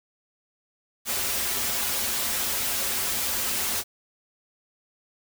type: noise with comb filter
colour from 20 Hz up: white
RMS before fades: -27 dBFS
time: 1.05-3.84 s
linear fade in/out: 50 ms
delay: 6.5 ms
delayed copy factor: -1
effects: none